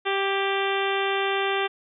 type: harmonic tone with a mistuned harmonic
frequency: 392 Hz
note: G4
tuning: in tune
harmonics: 1 / 2 / 3 / 4 / 5 / 6 / 7 / 8 / 9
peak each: -26 / -29 / -31 / -32 / -33 / -34 / -34 / -35 / -36 dBFS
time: 0.05-1.68 s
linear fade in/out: 20 ms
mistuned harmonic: 4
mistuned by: +19 cents
effects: none